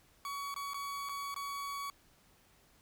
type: tone with dropouts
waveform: 40% pulse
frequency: 1127 Hz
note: C#6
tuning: 28 cents sharp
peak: -37 dBFS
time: 0.25-1.9 s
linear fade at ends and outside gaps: 1 ms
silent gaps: 0.542-0.562 / 0.735-0.743 / 1.089-1.093 / 1.343-1.362 s
effects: pink hiss -66 dBFS RMS until 2.81 s